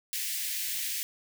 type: high-pass noise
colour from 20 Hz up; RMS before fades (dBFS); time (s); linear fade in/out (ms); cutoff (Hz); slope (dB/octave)
white; -33; 0.13-1.03; 0; 1800; 48
effects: none